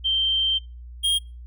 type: tone pair in turn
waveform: sine / square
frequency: 3136 / 3235 Hz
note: G7 / G#7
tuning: 0 / -46 cents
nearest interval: minor second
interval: 54 cents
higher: second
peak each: -19 dBFS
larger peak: neither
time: 0.04-0.59 / 1.03-1.19 s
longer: first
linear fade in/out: 20 ms
effects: noise-tail reverb RT60 0.3 s tail -25 dB re dry + added 60 Hz sine -37 dBFS peak until 1.46 s